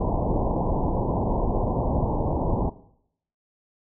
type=low-pass noise; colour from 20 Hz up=pink; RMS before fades=-24 dBFS; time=0-2.7 s; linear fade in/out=10 ms; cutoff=1000 Hz; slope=96 dB/octave; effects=noise-tail reverb RT60 0.7 s tail -17 dB re dry